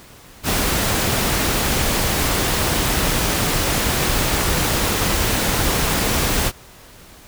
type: noise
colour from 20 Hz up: pink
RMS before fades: -19 dBFS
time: 0.43-6.52 s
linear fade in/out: 50 ms
effects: pink hiss -44 dBFS RMS until 7.27 s